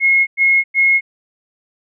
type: tone bursts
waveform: sine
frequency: 2163 Hz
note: C#7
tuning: 43 cents flat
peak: -9 dBFS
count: 3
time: 0-1.01 s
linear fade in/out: 50 ms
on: 270 ms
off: 100 ms
effects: none